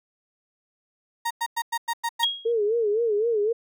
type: tone bursts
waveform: 35% pulse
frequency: 932.3 Hz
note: A#5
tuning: in tune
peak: -22 dBFS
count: 7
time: 1.25-2.249 s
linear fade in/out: 10 ms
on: 57 ms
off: 100 ms
type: tone with exponential decay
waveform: sine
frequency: 3283 Hz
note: G#7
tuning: 21 cents flat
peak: -16 dBFS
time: 2.23-2.52 s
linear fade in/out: 2 ms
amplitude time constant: 62 ms
type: tone with vibrato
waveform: sine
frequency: 440 Hz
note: A4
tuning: in tune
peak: -20 dBFS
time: 2.45-3.53 s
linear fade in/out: 10 ms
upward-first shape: sine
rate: 3.9 Hz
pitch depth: 130 cents each way
effects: none